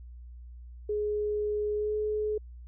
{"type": "tone with pitch glide", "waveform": "sine", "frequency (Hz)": [419.1, 425], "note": ["G#4", "G#4"], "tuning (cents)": [16, 40], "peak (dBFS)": -27, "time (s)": [0.89, 2.38], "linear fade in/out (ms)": 5, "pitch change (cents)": 24, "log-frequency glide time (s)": [1.76, 1.94], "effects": ["added 60 Hz sine -43 dBFS peak until 2.67 s"]}